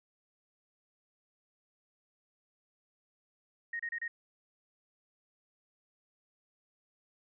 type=tone bursts; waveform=sine; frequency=1864.7 Hz; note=A#6; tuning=in tune; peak=-34 dBFS; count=4; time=3.73-4.08 s; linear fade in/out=5 ms; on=65 ms; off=30 ms; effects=none